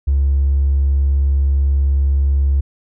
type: tone with hard clipping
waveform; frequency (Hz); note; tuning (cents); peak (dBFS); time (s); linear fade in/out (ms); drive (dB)
sine; 69.3; C#2; 0; -12; 0.07-2.61; 10; 1
effects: none